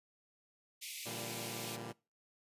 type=high-pass noise; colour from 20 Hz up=pink; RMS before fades=-45 dBFS; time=0.81-1.77 s; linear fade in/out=20 ms; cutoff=2100 Hz; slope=96 dB/octave
type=chord; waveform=10% pulse; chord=E half-diminished seventh; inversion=second; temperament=equal with one note detuned; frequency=116.54 / 146.83 / 168.86 / 196 Hz; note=Bb2 / D3 / E3 / G3; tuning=0 / 0 / +42 / 0 cents; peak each=-37 / -43 / -43 / -41 dBFS; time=1.05-1.93 s; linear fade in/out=20 ms
effects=noise-tail reverb RT60 0.3 s tail -23 dB re dry + resampled to 32000 Hz